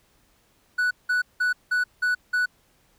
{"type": "tone bursts", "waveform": "triangle", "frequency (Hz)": 1480, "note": "F#6", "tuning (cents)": 0, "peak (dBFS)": -18, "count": 6, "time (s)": [0.78, 2.46], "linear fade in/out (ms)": 10, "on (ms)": 130, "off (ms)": 180, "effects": ["pink hiss -63 dBFS RMS until 2.98 s"]}